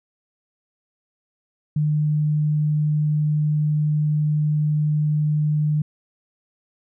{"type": "tone", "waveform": "sine", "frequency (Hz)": 151, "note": "D3", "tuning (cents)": 48, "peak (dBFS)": -17, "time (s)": [1.76, 5.82], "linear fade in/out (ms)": 5, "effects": []}